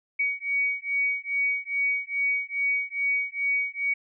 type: beating tone pair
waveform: sine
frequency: 2250 / 2252.4 Hz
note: C#7 / C#7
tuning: +25 / +27 cents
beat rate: 2.4 Hz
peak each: -27 / -27 dBFS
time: 0.19-3.94 s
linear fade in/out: 10 ms
effects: none